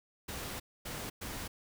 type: noise bursts at uneven times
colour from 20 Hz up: pink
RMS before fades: -41 dBFS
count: 3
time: 0.28-0.6 / 0.85-1.1 / 1.21-1.48 s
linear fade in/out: 10 ms
effects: none